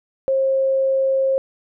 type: tone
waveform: sine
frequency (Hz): 535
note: C5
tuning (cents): +38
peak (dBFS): -15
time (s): 0.28-1.38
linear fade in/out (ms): 0
effects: none